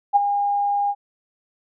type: tone with ADSR envelope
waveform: sine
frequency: 811 Hz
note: G#5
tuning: 41 cents flat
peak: -9 dBFS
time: 0.13-0.95 s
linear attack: 30 ms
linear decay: 20 ms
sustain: -9 dB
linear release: 52 ms
effects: none